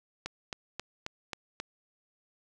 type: click train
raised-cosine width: 0.2 ms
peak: -18 dBFS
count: 6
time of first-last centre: 0.26-1.6 s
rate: 3.73 Hz
effects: none